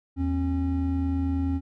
triangle tone pair together, 80.8 / 271.8 Hz, E2 / C#4, -34 / -34 cents, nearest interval octave + major sixth, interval 2100 cents, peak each -24 dBFS, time 0.16-1.61 s, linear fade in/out 50 ms, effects none

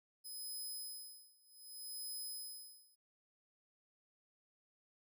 10% pulse tone with tremolo, 5060 Hz, D#8, 28 cents sharp, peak -37 dBFS, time 0.24-2.96 s, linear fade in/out 20 ms, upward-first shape sine, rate 0.65 Hz, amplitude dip 95%, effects none

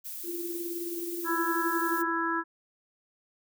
violet noise, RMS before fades -39 dBFS, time 0.04-2.03 s, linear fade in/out 20 ms
sine tone with tremolo, 343.6 Hz, F4, 28 cents flat, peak -31 dBFS, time 0.23-2.11 s, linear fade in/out 50 ms, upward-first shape triangle, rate 19 Hz, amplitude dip 55%
harmonic tone, 332.1 Hz, E4, 13 cents sharp, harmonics 1 / 3 / 4 / 5, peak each -32 / -32 / -32 / -32 dBFS, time 1.24-2.44 s, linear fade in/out 50 ms
effects none

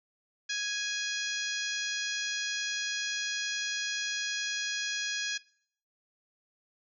harmonic tone, 830.6 Hz, G#5, in tune, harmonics 2 / 3 / 4 / 5 / 6 / 7 / 8, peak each -35 / -39 / -38 / -40 / -39 / -40 / -43 dBFS, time 0.49-5.38 s, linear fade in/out 10 ms, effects noise-tail reverb RT60 0.6 s tail -21 dB re dry

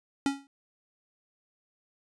square tone with exponential decay, 277.2 Hz, C#4, in tune, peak -22 dBFS, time 0.26-0.47 s, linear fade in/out 1 ms, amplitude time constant 44 ms, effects resampled to 22050 Hz

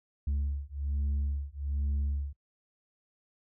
sine beating tone pair, 70.2 / 71.4 Hz, C#2 / D2, +22 / -48 cents, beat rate 1.2 Hz, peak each -30 dBFS, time 0.27-2.33 s, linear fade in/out 5 ms, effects noise-tail reverb RT60 0.1 s tail -22 dB re dry + tanh soft clip ceiling -26 dBFS

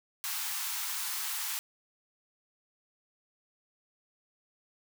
white high-pass noise, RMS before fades -35 dBFS, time 0.24-1.59 s, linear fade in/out 0 ms, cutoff 790 Hz, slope 96 dB/octave, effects none

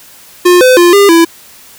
square tone with pitch steps, 356.1 / 509 / 348.9 / 402.4 / 333.2 Hz, F4 / C5 / F4 / G4 / E4, +34 / -48 / -2 / +45 / +19 cents, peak -3 dBFS, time 0.45-1.25 s, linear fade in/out 10 ms, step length 160 ms, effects white hiss -37 dBFS RMS until 1.78 s

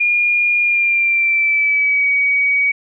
sine tone with pitch glide, 2422 to 2260 Hz, D#7 to C#7, -47 to +33 cents, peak -12 dBFS, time 0-2.72 s, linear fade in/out 10 ms, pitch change -120 cents, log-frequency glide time 0.61-2.08 s, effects none

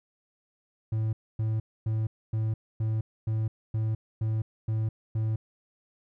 triangle tone bursts, 110 Hz, A2, in tune, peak -23 dBFS, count 10, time 0.92-5.36 s, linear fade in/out 5 ms, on 210 ms, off 260 ms, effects none

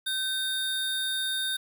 square tone pair together, 1542 / 3668 Hz, G6 / A#7, -29 / -29 cents, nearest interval octave + minor third, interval 1500 cents, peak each -34 / -29 dBFS, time 0.06-1.57 s, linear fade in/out 10 ms, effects 9-bit

